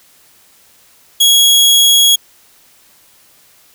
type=tone; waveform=sawtooth; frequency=3322 Hz; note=G#7; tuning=in tune; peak=-3 dBFS; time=1.2-2.16 s; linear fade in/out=10 ms; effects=white hiss -48 dBFS RMS until 3.74 s